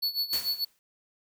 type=tone with tremolo; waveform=square; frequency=4428 Hz; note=C#8; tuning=3 cents flat; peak=-25 dBFS; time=0.02-0.65 s; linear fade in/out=10 ms; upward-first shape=sine; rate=6.8 Hz; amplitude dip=85%
type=noise with exponential decay; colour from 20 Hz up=white; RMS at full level=-33 dBFS; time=0.33-0.79 s; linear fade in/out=0 ms; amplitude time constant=99 ms
effects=none